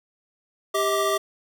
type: tone cluster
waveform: square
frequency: 396 / 638 / 1173 Hz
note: G4 / D#5 / D6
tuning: +18 / +43 / -2 cents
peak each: -26 dBFS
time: 0.74-1.18 s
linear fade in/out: 10 ms
effects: none